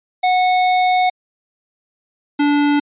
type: tone pair in turn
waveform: square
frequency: 734 / 290.4 Hz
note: F#5 / D4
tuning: -14 / -19 cents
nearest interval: octave + major third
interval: 1605 cents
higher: first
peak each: -13 dBFS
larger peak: neither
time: 0.23-1.1 / 2.39-2.8 s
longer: first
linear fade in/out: 10 ms
effects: resampled to 8000 Hz